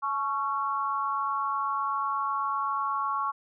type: tone with amplitude modulation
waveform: sine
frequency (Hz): 1108.7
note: C#6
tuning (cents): 0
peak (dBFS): -22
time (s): 0.02-3.32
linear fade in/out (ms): 20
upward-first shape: sine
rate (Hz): 252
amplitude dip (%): 90
effects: none